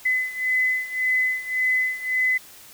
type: beating tone pair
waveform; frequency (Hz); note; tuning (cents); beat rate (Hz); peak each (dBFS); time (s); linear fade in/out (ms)
sine; 2020 / 2021.8; B6 / B6; +39 / +40; 1.8; -22 / -25; 0.05-2.38; 10
effects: white hiss -46 dBFS RMS until 2.73 s